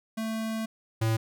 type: tone pair in turn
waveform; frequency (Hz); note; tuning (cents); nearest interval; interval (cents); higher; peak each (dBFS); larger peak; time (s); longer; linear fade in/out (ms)
square; 222 / 111.9; A3 / A2; +16 / +30; octave; 1186; first; -30 / -24; second; 0.17-0.66 / 1.01-1.17; first; 10
effects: none